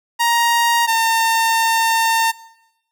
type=tone pair in turn; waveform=sawtooth; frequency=938 / 907.1 Hz; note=A#5 / A#5; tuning=+11 / -47 cents; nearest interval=minor second; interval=58 cents; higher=first; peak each=-10 dBFS; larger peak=neither; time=0.19-0.87 / 0.87-2.32 s; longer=second; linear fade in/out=20 ms; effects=noise-tail reverb RT60 0.9 s tail -20 dB re dry